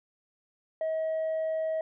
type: tone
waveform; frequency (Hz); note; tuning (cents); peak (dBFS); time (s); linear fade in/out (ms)
sine; 638; D#5; +43; -25; 0.81-1.81; 2
effects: tanh soft clip ceiling -26 dBFS